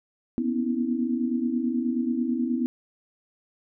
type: tone cluster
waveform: sine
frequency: 238.4 / 247.7 / 275.4 / 324.5 Hz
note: A#3 / B3 / C#4 / E4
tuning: +39 / +5 / -11 / -27 cents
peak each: -32 / -25 / -33 / -30 dBFS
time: 0.38-2.66 s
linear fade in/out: 0 ms
effects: none